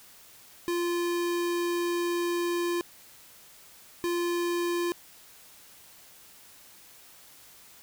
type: tone bursts at uneven times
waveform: square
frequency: 346.8 Hz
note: F4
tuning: 12 cents flat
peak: -27 dBFS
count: 2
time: 0.68-2.81 / 4.04-4.92 s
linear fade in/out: 0 ms
effects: white hiss -53 dBFS RMS until 7.82 s